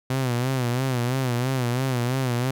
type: tone with vibrato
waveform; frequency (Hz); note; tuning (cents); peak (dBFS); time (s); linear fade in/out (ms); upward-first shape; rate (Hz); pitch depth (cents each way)
sawtooth; 126.4; B2; +41; -18; 0.1-2.51; 5; sine; 3; 98
effects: none